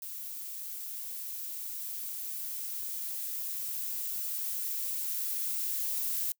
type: noise with level ramp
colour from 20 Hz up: violet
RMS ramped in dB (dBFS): -41 to -32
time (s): 0.02-6.32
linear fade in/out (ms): 2
effects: noise-tail reverb RT60 0.1 s tail -26 dB re dry